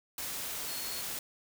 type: tone in noise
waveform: sine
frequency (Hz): 4322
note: C#8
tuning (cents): -45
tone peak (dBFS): -43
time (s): 0.68-1.01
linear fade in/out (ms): 2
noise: white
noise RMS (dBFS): -38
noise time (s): 0.18-1.19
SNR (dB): -8
effects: none